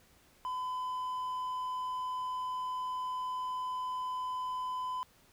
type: tone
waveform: triangle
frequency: 1010 Hz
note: B5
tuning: 39 cents sharp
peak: -32 dBFS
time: 0.45-5.03 s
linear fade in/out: 0 ms
effects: pink hiss -64 dBFS RMS until 5.32 s